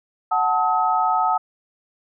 sine chord, D# diminished, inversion first, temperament equal with one note detuned, 740 / 880 / 1274.3 Hz, F#5 / A5 / D#6, 0 / 0 / +41 cents, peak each -21 dBFS, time 0.31-1.38 s, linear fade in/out 10 ms, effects none

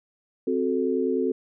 sine chord, F# diminished, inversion second, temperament equal, 261.6 / 370 / 440 Hz, C4 / F#4 / A4, 0 / 0 / 0 cents, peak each -26 dBFS, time 0.47-1.32 s, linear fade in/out 5 ms, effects none

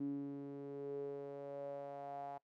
sawtooth tone with band-pass filter sweep, 140.7 Hz, C#3, 26 cents sharp, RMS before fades -45 dBFS, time 0-2.38 s, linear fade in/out 5 ms, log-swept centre 280 to 760 Hz, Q 7.5, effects noise-tail reverb RT60 0.1 s tail -22 dB re dry

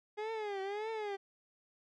30% pulse tone with vibrato, 415.3 Hz, G#4, in tune, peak -34 dBFS, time 0.17-1.17 s, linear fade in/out 20 ms, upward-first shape triangle, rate 1.7 Hz, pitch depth 150 cents each way, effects low-pass 3000 Hz 12 dB/octave

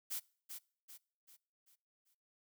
blue noise with echo, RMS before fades -40 dBFS, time 0.1-0.2 s, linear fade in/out 20 ms, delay 390 ms, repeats 5, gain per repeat -7 dB, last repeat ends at 2.15 s, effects noise-tail reverb RT60 0.5 s tail -24 dB re dry

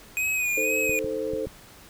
square tone with vibrato, 2489 Hz, D#7, in tune, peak -24 dBFS, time 0.17-0.99 s, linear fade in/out 0 ms, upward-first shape sine, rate 2 Hz, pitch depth 48 cents each way
sine chord, A diminished, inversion second, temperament equal, 311.1 / 440 / 523.3 Hz, Eb4 / A4 / C5, 0 / 0 / 0 cents, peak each -34 / -29 / -30 dBFS, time 0.57-1.46 s, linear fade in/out 5 ms
clicks, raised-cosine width 5 ms, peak -24 dBFS, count 4, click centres 0.895 / 1.045 / 1.335 / 1.47 s
effects pink hiss -49 dBFS RMS until 1.89 s

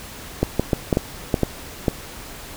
clicks, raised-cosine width 2 ms, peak -3 dBFS, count 8, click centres 0.43 / 0.596 / 0.732 / 0.928 / 0.971 / 1.342 / 1.433 / 1.882 s, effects pink hiss -37 dBFS RMS until 2.56 s

